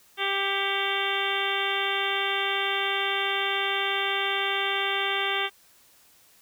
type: harmonic tone with a mistuned harmonic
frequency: 394.3 Hz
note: G4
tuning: 10 cents sharp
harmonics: 1 / 2 / 3 / 4 / 5 / 6 / 7 / 8 / 9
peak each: -33 / -33 / -33 / -33 / -33 / -33 / -33 / -33 / -33 dBFS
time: 0.17-5.5 s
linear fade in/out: 50 ms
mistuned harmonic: 6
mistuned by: -78 cents
effects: white hiss -58 dBFS RMS until 6.41 s